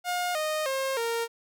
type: tone with pitch steps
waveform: sawtooth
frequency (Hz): 714 / 618 / 534.9 / 463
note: F5 / D#5 / C5 / A#4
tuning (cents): +38 / -12 / +38 / -12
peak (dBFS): -23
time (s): 0.04-1.28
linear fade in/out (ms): 50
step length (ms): 310
effects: none